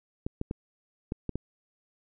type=clicks; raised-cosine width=3 ms; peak=-18 dBFS; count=6; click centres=0.265 / 0.414 / 0.511 / 1.121 / 1.293 / 1.356 s; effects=none